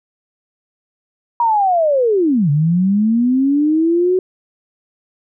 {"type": "linear two-way sweep", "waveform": "sine", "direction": "down then up", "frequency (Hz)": [961, 140.4, 375.2], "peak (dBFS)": -11, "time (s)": [1.4, 4.19], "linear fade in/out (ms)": 2, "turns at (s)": 2.5, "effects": []}